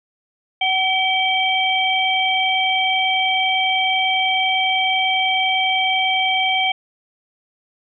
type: tone cluster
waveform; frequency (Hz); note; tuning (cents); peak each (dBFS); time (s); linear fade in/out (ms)
sine; 753 / 2299 / 3165; F#5 / D7 / G7; +30 / -37 / +16; -20; 0.61-6.72; 5
effects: none